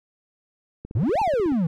click train, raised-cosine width 3 ms, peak -23 dBFS, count 12, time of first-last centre 0.85-1.521 s, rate 16.4 Hz
triangle exponential two-way sweep, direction up then down, 91.1 to 919 to 153 Hz, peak -17 dBFS, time 0.95-1.67 s, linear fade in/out 5 ms, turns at 1.2 s
effects none

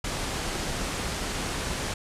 pink low-pass noise, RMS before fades -31 dBFS, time 0.04-1.94 s, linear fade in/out 5 ms, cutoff 9600 Hz, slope 24 dB/octave, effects resampled to 32000 Hz

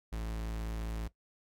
45% pulse tone, 55 Hz, A1, in tune, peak -35 dBFS, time 0.12-1.08 s, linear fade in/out 10 ms, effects noise-tail reverb RT60 0.1 s tail -18 dB re dry + AAC 64 kbps

